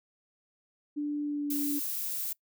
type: tone with pitch glide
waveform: sine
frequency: 293.7 to 289 Hz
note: D4 to D4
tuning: 0 to -28 cents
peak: -29 dBFS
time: 0.96-1.8 s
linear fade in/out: 20 ms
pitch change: -28 cents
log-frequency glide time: 1.23-1.54 s
type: noise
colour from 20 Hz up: violet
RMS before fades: -34 dBFS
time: 1.5-2.33 s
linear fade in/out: 5 ms
effects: noise-tail reverb RT60 0.1 s tail -23 dB re dry